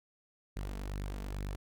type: tone with flanger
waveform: sawtooth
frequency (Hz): 49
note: G1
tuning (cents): 0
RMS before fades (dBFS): -39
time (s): 0.56-1.56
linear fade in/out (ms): 10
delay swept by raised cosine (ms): 0.45 to 4.55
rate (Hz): 2.3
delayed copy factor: +0.5
effects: none